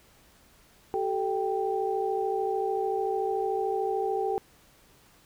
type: tone cluster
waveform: sine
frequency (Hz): 382.4 / 435.9 / 785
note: G4 / A4 / G5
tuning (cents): -43 / -16 / +2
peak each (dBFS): -30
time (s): 0.94-4.38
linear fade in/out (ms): 0
effects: pink hiss -59 dBFS RMS until 5.25 s